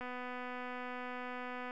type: click train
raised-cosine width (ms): 0.5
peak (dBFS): -29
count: 424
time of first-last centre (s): 0.01-1.709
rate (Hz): 249
effects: none

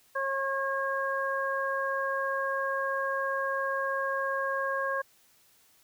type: harmonic tone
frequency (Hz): 543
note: C#5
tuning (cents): -36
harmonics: 1 / 2 / 3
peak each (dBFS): -32 / -32 / -32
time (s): 0.15-5.02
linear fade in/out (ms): 10
effects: white hiss -63 dBFS RMS until 5.83 s

